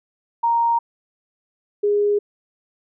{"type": "tone pair in turn", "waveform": "sine", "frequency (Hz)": [932.3, 411.7], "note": ["A#5", "G#4"], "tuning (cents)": [0, -15], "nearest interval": "octave + major second", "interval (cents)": 1415, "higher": "first", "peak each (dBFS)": -15, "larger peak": "neither", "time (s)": [[0.43, 0.79], [1.83, 2.19]], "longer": "neither", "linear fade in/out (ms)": 10, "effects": []}